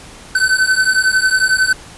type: beating tone pair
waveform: square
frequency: 1517 / 1528 Hz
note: F#6 / G6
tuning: +43 / -45 cents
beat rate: 11 Hz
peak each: -15 dBFS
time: 0.35-1.73 s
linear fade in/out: 5 ms
effects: pink hiss -37 dBFS RMS until 1.97 s + resampled to 24000 Hz